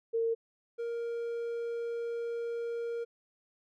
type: tone pair in turn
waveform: sine / triangle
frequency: 457 / 467.7 Hz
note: A#4 / A#4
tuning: -34 / +6 cents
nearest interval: unison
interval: 40 cents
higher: second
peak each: -27 / -31 dBFS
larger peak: first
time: 0.13-0.35 / 0.78-3.05 s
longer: second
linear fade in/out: 20 ms
effects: none